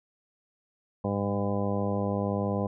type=harmonic tone with a mistuned harmonic; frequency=100.7 Hz; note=G2; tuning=47 cents sharp; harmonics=1 / 2 / 3 / 4 / 5 / 6 / 7 / 8 / 10; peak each=-32 / -30 / -37 / -37 / -33 / -36 / -40 / -39 / -40 dBFS; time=1.04-2.67 s; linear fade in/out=5 ms; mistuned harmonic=1; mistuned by=+29 cents; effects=none